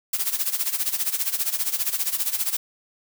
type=noise with tremolo; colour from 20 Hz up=blue; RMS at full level=-22 dBFS; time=0.13-2.57 s; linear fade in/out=5 ms; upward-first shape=sine; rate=15 Hz; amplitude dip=80%; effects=none